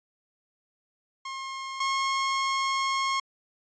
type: tone pair in turn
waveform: sawtooth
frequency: 1072 / 1081.3 Hz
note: C6 / C#6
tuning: +42 / -43 cents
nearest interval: unison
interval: 15 cents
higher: second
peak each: -30 / -21 dBFS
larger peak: second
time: 1.25-1.8 / 1.8-3.2 s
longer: second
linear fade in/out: 5 ms
effects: resampled to 16000 Hz